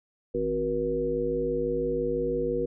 harmonic tone with a mistuned harmonic, 53 Hz, G#1, 36 cents sharp, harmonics 1 / 3 / 5 / 7 / 9, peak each -37 / -38 / -34 / -31 / -27 dBFS, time 0.34-2.66 s, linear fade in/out 10 ms, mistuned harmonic 5, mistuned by -15 cents, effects none

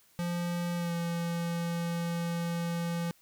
square tone with pitch glide, 173.5 to 170.03 Hz, F3 to F3, -11 to -46 cents, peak -31 dBFS, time 0.19-3.11 s, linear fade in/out 0 ms, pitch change -35 cents, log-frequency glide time 0.76-0.93 s, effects white hiss -64 dBFS RMS until 3.21 s

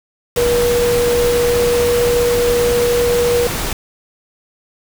sine tone in noise, 480.7 Hz, B4, 47 cents flat, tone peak -12 dBFS, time 0.37-3.47 s, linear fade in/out 2 ms, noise pink, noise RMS -21 dBFS, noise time 0.36-3.73 s, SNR +6 dB, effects none

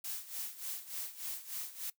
blue noise with tremolo, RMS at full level -39 dBFS, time 0.04-1.9 s, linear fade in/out 5 ms, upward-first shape sine, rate 3.4 Hz, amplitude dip 80%, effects noise-tail reverb RT60 0.1 s tail -19 dB re dry

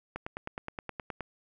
click train, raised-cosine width 0.5 ms, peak -21 dBFS, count 11, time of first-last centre 0.16-1.207 s, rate 9.55 Hz, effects none

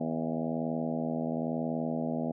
harmonic tone with a mistuned harmonic, 81 Hz, E2, 30 cents flat, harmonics 2 / 3 / 4 / 5 / 6 / 7 / 8 / 9 / 10, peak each -37 / -32 / -41 / -44 / -41 / -40 / -39 / -44 / -46 dBFS, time 0-2.32 s, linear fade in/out 10 ms, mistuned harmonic 9, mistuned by -44 cents, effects none

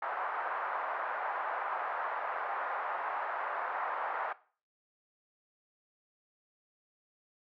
pink band-pass noise, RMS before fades -36 dBFS, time 0.02-4.33 s, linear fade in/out 5 ms, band 710 to 1500 Hz, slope 24 dB/octave, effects noise-tail reverb RT60 0.4 s tail -18 dB re dry

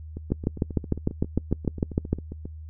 two click trains, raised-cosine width 3 ms, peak -9 / -22 dBFS, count 13 / 18, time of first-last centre 0.32-2.13 / 0.17-2.455 s, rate 6.63 / 7.44 Hz, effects noise-tail reverb RT60 0.1 s tail -25 dB re dry + added 78 Hz sine -37 dBFS peak until 2.69 s

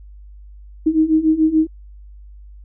sine beating tone pair, 311.1 / 318 Hz, D#4 / D#4, 0 / +38 cents, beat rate 6.9 Hz, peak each -17 / -14 dBFS, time 0.86-1.67 s, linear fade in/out 10 ms, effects added 50 Hz sine -37 dBFS peak until 2.64 s

